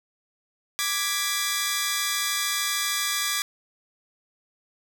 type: chord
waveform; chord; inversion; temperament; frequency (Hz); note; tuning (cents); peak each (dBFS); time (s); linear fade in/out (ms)
10% pulse; G# diminished; second; equal; 1174.7 / 1661.2 / 1975.5; D6 / G#6 / B6; 0 / 0 / 0; -20; 0.79-3.42; 0
effects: none